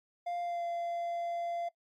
triangle tone with pitch glide, 698.5 to 687.3 Hz, F5 to F5, 0 to -28 cents, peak -31 dBFS, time 0.26-1.69 s, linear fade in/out 10 ms, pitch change -28 cents, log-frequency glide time 0.41-0.64 s, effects noise-tail reverb RT60 0.1 s tail -19 dB re dry + MP3 64 kbps

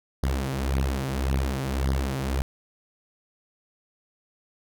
sawtooth beating tone pair, 66 / 67.8 Hz, C2 / C#2, +16 / -38 cents, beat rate 1.8 Hz, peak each -23 dBFS, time 0.23-2.42 s, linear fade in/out 0 ms, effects none

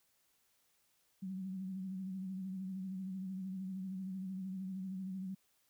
sine tone with vibrato, 188.9 Hz, F#3, 36 cents sharp, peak -39 dBFS, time 1.22-5.35 s, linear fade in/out 10 ms, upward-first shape sine, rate 13 Hz, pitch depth 46 cents each way, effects white hiss -75 dBFS RMS until 5.69 s

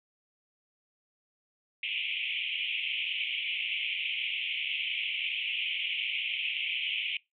white band-pass noise, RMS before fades -33 dBFS, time 1.83-7.17 s, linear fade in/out 2 ms, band 2200 to 3200 Hz, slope 96 dB/octave, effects noise-tail reverb RT60 0.2 s tail -24 dB re dry

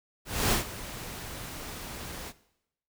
pink noise with ADSR envelope, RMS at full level -24 dBFS, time 0.25-2.33 s, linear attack 270 ms, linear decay 120 ms, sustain -16 dB, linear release 46 ms, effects noise-tail reverb RT60 0.8 s tail -18 dB re dry

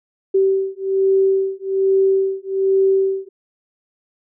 sine beating tone pair, 385.5 / 386.7 Hz, G4 / G4, -29 / -24 cents, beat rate 1.2 Hz, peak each -17 dBFS, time 0.34-3.29 s, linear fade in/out 10 ms, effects none

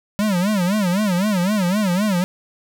square tone with vibrato, 193.9 Hz, G3, 19 cents flat, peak -17 dBFS, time 0.19-2.24 s, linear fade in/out 0 ms, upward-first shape sine, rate 3.9 Hz, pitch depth 190 cents each way, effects none

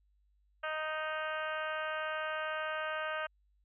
harmonic tone, 311.1 Hz, D#4, in tune, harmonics 2 / 3 / 4 / 5 / 6 / 7 / 8 / 9 / 10, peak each -39 / -46 / -40 / -39 / -47 / -51 / -49 / -48 / -53 dBFS, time 0.63-3.27 s, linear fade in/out 10 ms, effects added 50 Hz sine -68 dBFS peak until 3.64 s

